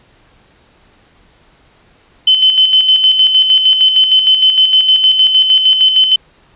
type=tone with tremolo; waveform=sine; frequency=3053 Hz; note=G7; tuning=46 cents flat; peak=-4 dBFS; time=2.27-6.16 s; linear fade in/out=5 ms; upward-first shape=square; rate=6.5 Hz; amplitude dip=50%; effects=pink hiss -49 dBFS RMS until 6.55 s + resampled to 8000 Hz